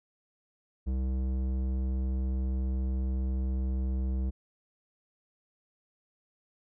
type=tone with low-pass filter; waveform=square; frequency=64.8 Hz; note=C2; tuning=16 cents flat; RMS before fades=-30 dBFS; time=0.86-4.31 s; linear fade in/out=20 ms; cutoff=320 Hz; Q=0.6; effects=none